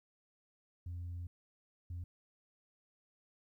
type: tone bursts at uneven times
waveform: sine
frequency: 87.31 Hz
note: F2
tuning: in tune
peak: -38 dBFS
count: 2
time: 0.86-1.27 / 1.9-2.04 s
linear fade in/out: 5 ms
effects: tanh soft clip ceiling -38 dBFS + 13-bit